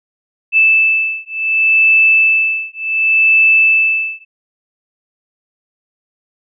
sine beating tone pair, 2633 / 2633.68 Hz, E7 / E7, -3 / -2 cents, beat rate 0.68 Hz, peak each -12 dBFS, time 0.52-4.25 s, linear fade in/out 50 ms, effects none

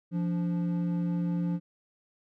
triangle tone pair together, 173.05 / 290.2 Hz, F3 / D4, -16 / -21 cents, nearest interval major sixth, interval 895 cents, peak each -25 / -34 dBFS, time 0.11-1.6 s, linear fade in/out 50 ms, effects none

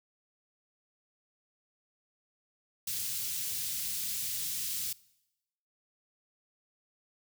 white band-stop noise, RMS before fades -35 dBFS, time 2.87-4.93 s, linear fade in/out 5 ms, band 130 to 3400 Hz, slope 12 dB/octave, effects noise-tail reverb RT60 0.9 s tail -22 dB re dry + high-pass 80 Hz 12 dB/octave

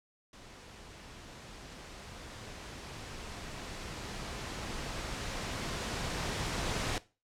pink noise with level ramp, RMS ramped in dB -52 to -33 dBFS, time 0.33-6.98 s, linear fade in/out 2 ms, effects noise-tail reverb RT60 0.3 s tail -18 dB re dry + low-pass 7000 Hz 12 dB/octave

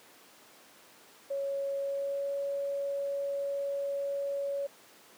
sine tone with pitch glide, 554.4 to 560.2 Hz, C#5 to C#5, 0 to +18 cents, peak -30 dBFS, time 1.3-4.67 s, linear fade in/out 10 ms, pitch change +18 cents, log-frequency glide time 1.77-2.3 s, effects pink hiss -56 dBFS RMS until 5.17 s + high-pass 300 Hz 12 dB/octave

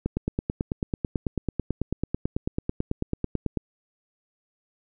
click train, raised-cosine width 3 ms, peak -12 dBFS, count 33, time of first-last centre 0.06-3.573 s, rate 9.11 Hz, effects none

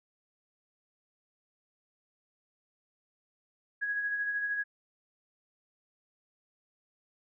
sine tone with tremolo, 1661.2 Hz, G#6, in tune, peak -28 dBFS, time 3.81-4.64 s, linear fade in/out 20 ms, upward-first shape sine, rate 13 Hz, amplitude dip 40%, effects none

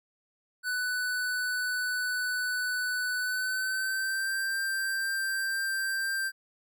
square tone with pitch glide, 1493 to 1574.5 Hz, F#6 to G6, +15 to +7 cents, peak -29 dBFS, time 0.63-6.32 s, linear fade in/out 50 ms, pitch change +92 cents, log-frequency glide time 3.19-4.33 s, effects none

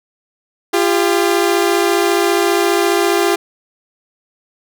sawtooth tone pair together, 345 / 399.8 Hz, F4 / G4, -21 / +34 cents, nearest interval minor third, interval 255 cents, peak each -11 dBFS, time 0.73-3.36 s, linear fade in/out 10 ms, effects none

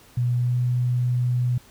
sine tone with pitch glide, 122.2 to 123.62 Hz, B2 to B2, -18 to +2 cents, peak -19 dBFS, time 0.17-1.58 s, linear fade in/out 5 ms, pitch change +20 cents, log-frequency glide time 0.36-0.58 s, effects pink hiss -52 dBFS RMS until 1.7 s

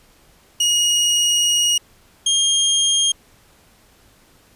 25% pulse tone pair in turn, 2883 / 3224 Hz, F#7 / G7, -46 / +48 cents, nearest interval major second, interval 194 cents, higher second, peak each -11 dBFS, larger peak neither, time 0.6-1.78 / 2.26-3.12 s, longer first, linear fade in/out 5 ms, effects pink hiss -53 dBFS RMS until 4.55 s + resampled to 32000 Hz

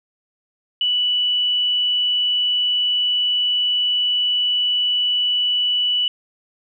sine tone, 2960 Hz, F#7, in tune, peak -16 dBFS, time 0.81-6.08 s, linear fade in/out 2 ms, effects none

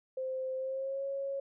sine tone with pitch glide, 521 to 549.8 Hz, C5 to C#5, -7 to -14 cents, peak -33 dBFS, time 0.17-1.4 s, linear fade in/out 5 ms, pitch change +93 cents, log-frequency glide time 0.56-1.04 s, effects none

